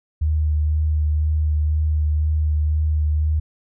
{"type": "tone with vibrato", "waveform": "sine", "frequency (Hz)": 76.5, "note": "D#2", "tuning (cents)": -29, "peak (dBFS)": -16, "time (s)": [0.21, 3.4], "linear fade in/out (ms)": 10, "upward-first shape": "sine", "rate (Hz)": 2, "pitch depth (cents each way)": 17, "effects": []}